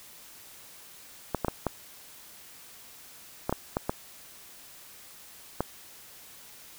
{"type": "clicks", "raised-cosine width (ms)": 1, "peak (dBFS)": -12, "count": 9, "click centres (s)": [1.347, 1.447, 1.483, 1.667, 3.495, 3.526, 3.769, 3.895, 5.606], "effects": ["white hiss -50 dBFS RMS until 6.78 s"]}